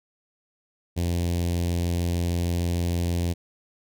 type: tone with notch filter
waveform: sawtooth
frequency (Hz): 86.5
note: F2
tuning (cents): -16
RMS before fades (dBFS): -25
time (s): 0.96-3.34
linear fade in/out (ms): 20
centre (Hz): 1300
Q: 0.53
effects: none